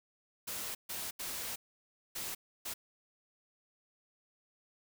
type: noise bursts at uneven times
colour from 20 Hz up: white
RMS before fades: -40 dBFS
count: 5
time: 0.47-0.75 / 0.89-1.11 / 1.19-1.56 / 2.15-2.35 / 2.65-2.74 s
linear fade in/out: 10 ms
effects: none